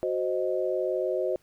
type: chord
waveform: sine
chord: C diminished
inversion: second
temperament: equal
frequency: 370 / 523.3 / 622.3 Hz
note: Gb4 / C5 / Eb5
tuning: 0 / 0 / 0 cents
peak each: -29 / -29 / -30 dBFS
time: 0.03-1.36 s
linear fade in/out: 0 ms
effects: pink hiss -65 dBFS RMS until 1.42 s